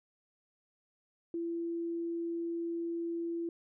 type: tone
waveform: sine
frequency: 337.2 Hz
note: E4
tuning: 39 cents sharp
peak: -33 dBFS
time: 1.34-3.49 s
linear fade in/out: 2 ms
effects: none